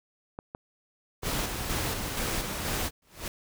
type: clicks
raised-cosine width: 1 ms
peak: -23 dBFS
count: 6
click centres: 0.389 / 0.549 / 1.233 / 1.355 / 1.393 / 1.44 s
type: noise with tremolo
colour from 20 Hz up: pink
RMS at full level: -30 dBFS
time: 1.22-2.91 s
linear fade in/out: 50 ms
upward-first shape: square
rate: 2.1 Hz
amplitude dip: 35%
type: noise with exponential growth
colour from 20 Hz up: pink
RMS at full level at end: -31 dBFS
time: 3.02-3.28 s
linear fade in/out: 2 ms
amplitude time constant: 56 ms
effects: none